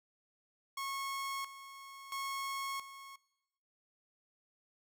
sawtooth tone with tremolo, 1094 Hz, C#6, 23 cents flat, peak -34 dBFS, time 0.77-3.16 s, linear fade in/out 5 ms, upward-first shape square, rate 0.74 Hz, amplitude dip 75%, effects noise-tail reverb RT60 1.0 s tail -20 dB re dry

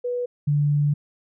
sine tone pair in turn, 490 / 146.1 Hz, B4 / D3, -14 / -9 cents, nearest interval octave + major sixth, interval 2095 cents, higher first, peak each -23 / -17 dBFS, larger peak second, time 0.04-0.26 / 0.47-0.94 s, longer second, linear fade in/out 10 ms, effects none

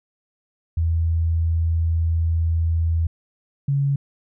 sine tone pair in turn, 82.41 / 139.76 Hz, E2 / C#3, 0 / +15 cents, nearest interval major sixth, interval 915 cents, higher second, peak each -17 dBFS, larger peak neither, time 0.77-3.07 / 3.68-3.96 s, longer first, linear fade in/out 5 ms, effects none

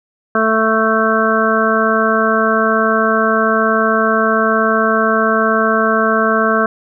harmonic tone, 221.1 Hz, A3, 9 cents sharp, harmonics 1 / 2 / 3 / 5 / 6 / 7, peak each -18 / -18 / -18 / -18 / -18 / -18 dBFS, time 0.35-6.66 s, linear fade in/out 2 ms, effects none

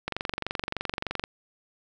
click train, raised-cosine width 0.3 ms, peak -13 dBFS, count 28, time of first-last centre 0.08-1.239 s, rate 23.3 Hz, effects none

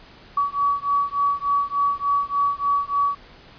sine beating tone pair, 1135 / 1138.4 Hz, C#6 / C#6, +41 / +46 cents, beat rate 3.4 Hz, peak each -22 dBFS, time 0.37-3.15 s, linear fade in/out 5 ms, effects pink hiss -47 dBFS RMS until 3.58 s + resampled to 11025 Hz

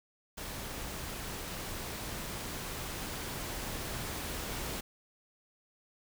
pink noise with level ramp, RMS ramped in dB -41 to -38 dBFS, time 0.37-4.81 s, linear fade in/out 10 ms, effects none

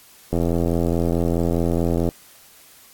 click train, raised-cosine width 2 ms, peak -8 dBFS, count 150, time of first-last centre 0.33-2.089 s, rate 84.7 Hz, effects white hiss -49 dBFS RMS until 2.93 s + AAC 64 kbps

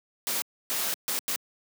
white noise bursts at uneven times, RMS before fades -29 dBFS, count 4, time 0.27-0.42 / 0.7-0.94 / 1.08-1.19 / 1.28-1.36 s, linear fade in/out 0 ms, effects high-pass 200 Hz 12 dB/octave

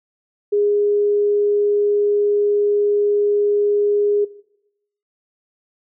sine tone, 411.7 Hz, G#4, 15 cents flat, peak -14 dBFS, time 0.52-4.25 s, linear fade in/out 10 ms, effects noise-tail reverb RT60 0.8 s tail -18 dB re dry

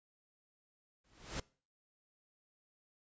pink noise with exponential growth, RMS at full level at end -37 dBFS, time 1.04-1.4 s, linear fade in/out 5 ms, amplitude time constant 78 ms, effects noise-tail reverb RT60 0.4 s tail -23 dB re dry + resampled to 16000 Hz

